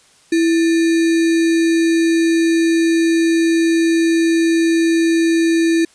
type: tone with sample-and-hold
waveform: sine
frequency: 330 Hz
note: E4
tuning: 2 cents sharp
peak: -11 dBFS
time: 0.32-5.85 s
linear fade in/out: 5 ms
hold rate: 2100 Hz
effects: white hiss -51 dBFS RMS until 5.94 s + resampled to 22050 Hz